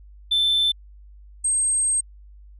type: tone pair in turn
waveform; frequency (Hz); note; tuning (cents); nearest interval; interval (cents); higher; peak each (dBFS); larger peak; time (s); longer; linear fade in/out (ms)
sine; 3536 / 8410; A7 / C9; +8 / +8; octave + minor third; 1500; second; -15 / -17; first; 0.31-0.72 / 1.44-2.01; second; 10
effects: tanh soft clip ceiling -15 dBFS + added 50 Hz sine -43 dBFS peak until 2.59 s